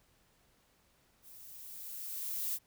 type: noise with level ramp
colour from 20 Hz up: violet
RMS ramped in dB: -55 to -34 dBFS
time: 1.22-2.59 s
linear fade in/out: 50 ms
effects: pink hiss -70 dBFS RMS until 2.66 s